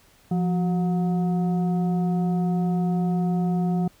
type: tone with frequency modulation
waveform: sine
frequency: 174.7 Hz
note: F3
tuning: 1 cent sharp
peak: -20 dBFS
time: 0.31-3.88 s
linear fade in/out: 5 ms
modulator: 548 Hz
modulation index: 0.48
effects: pink hiss -57 dBFS RMS until 4 s